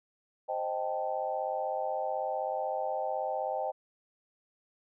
sine chord, A half-diminished seventh, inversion first, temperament equal, 523.3 / 622.3 / 784 / 880 Hz, C5 / Eb5 / G5 / A5, 0 / 0 / 0 / 0 cents, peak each -36 / -35 / -34 / -40 dBFS, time 0.48-3.72 s, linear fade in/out 20 ms, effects none

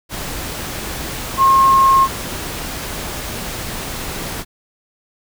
sine tone in noise, 1074 Hz, C6, 45 cents sharp, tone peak -8 dBFS, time 1.37-2.08 s, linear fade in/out 50 ms, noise pink, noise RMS -26 dBFS, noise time 0.09-4.45 s, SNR +15 dB, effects none

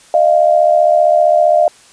sine tone pair together, 615 / 690.3 Hz, D#5 / F5, -20 / -20 cents, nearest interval major second, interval 200 cents, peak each -10 dBFS, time 0.14-1.68 s, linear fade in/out 2 ms, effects white hiss -44 dBFS RMS until 1.92 s + resampled to 22050 Hz

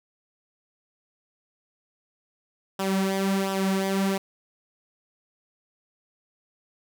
sawtooth tone with flanger, 193.4 Hz, G3, 23 cents flat, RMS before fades -25 dBFS, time 2.79-4.18 s, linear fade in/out 5 ms, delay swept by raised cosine 0.45 to 4.45 ms, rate 1.4 Hz, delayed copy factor -0.65, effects none

